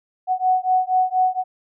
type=beating tone pair; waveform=sine; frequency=740 / 744.2 Hz; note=F#5 / F#5; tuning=0 / +10 cents; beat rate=4.2 Hz; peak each=-19 dBFS; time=0.27-1.44 s; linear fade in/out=50 ms; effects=none